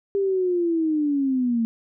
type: linear sweep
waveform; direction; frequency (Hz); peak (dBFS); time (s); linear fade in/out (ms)
sine; down; 400.4 to 224.6; -19; 0.15-1.65; 0
effects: none